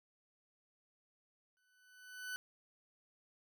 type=tone with exponential growth; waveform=40% pulse; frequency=1500 Hz; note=F#6; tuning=23 cents sharp; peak=-38 dBFS; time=1.57-2.36 s; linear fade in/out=0 ms; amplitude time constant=170 ms; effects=none